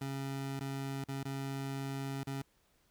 25% pulse tone with dropouts, 136.6 Hz, C#3, 25 cents flat, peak -33 dBFS, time 0.01-2.42 s, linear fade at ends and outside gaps 5 ms, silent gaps 0.596-0.607 / 1.042-1.085 / 1.233-1.252 / 2.235-2.27 s, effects pink hiss -72 dBFS RMS until 2.9 s

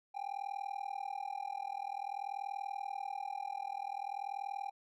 triangle tone with amplitude modulation, 798 Hz, G5, 31 cents sharp, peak -32 dBFS, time 0.14-4.71 s, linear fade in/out 20 ms, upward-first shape sine, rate 40.5 Hz, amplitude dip 100%, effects none

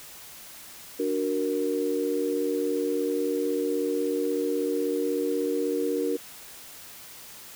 sine chord, D augmented, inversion none, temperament equal, 293.7 / 370 / 466.2 Hz, D4 / F#4 / A#4, 0 / 0 / 0 cents, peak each -29 / -30 / -27 dBFS, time 0.99-6.17 s, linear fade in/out 10 ms, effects white hiss -45 dBFS RMS until 7.55 s

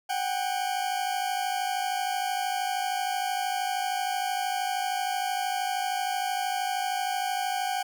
40% pulse tone pair together, 742 / 795 Hz, F#5 / G5, +5 / +24 cents, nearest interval minor second, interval 119 cents, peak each -29 / -29 dBFS, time 0.09-7.83 s, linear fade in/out 10 ms, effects none

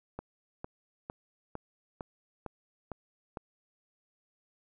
click train, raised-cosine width 1 ms, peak -24 dBFS, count 8, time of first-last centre 0.19-3.372 s, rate 2.2 Hz, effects none

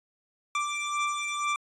25% pulse beating tone pair, 1174.7 / 1176.8 Hz, D6 / D6, 0 / +3 cents, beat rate 2.1 Hz, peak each -29 / -26 dBFS, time 0.55-1.56 s, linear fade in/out 2 ms, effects resampled to 22050 Hz

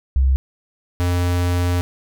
sine / square tone pair in turn, 66.1 / 88.47 Hz, C2 / F2, +18 / +23 cents, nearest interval perfect fourth, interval 505 cents, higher second, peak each -12 / -17 dBFS, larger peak first, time 0.16-0.36 / 1-1.81 s, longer second, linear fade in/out 0 ms, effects none

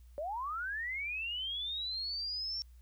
sine linear sweep, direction up, 555 to 5500 Hz, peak -35 dBFS, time 0.18-2.62 s, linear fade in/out 0 ms, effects added 60 Hz sine -53 dBFS peak until 2.81 s + white hiss -73 dBFS RMS until 2.81 s

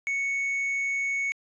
sine tone with tanh clipping, 2217 Hz, C#7, in tune, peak -26 dBFS, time 0.07-1.32 s, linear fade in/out 0 ms, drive 3 dB, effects resampled to 22050 Hz

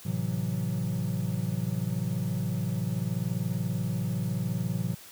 triangle chord, F# half-diminished seventh, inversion first, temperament equal, 110 / 130.81 / 164.81 / 185 Hz, A2 / C3 / E3 / F#3, 0 / 0 / 0 / 0 cents, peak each -31 dBFS, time 0.05-4.95 s, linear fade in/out 10 ms, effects white hiss -49 dBFS RMS until 5.11 s

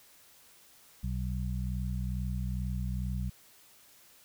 harmonic tone, 62.3 Hz, B1, 16 cents sharp, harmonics 1 / 2 / 3, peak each -33 / -36 / -38 dBFS, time 1.03-3.3 s, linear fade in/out 10 ms, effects white hiss -59 dBFS RMS until 4.24 s

